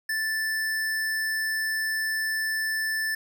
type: tone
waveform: square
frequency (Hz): 1760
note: A6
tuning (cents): 0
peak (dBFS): -26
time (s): 0.09-3.15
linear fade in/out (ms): 5
effects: none